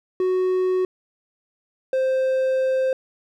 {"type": "tone pair in turn", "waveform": "triangle", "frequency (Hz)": [370, 523.3], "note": ["F#4", "C5"], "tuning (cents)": [0, 0], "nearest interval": "tritone", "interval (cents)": 600, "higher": "second", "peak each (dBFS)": -16, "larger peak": "neither", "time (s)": [[0.2, 0.85], [1.93, 2.93]], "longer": "second", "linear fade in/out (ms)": 2, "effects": []}